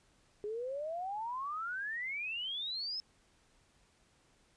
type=exponential sweep; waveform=sine; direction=up; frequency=407.6 to 5274 Hz; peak=-36 dBFS; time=0.44-3 s; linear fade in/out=0 ms; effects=pink hiss -69 dBFS RMS until 4.56 s + resampled to 22050 Hz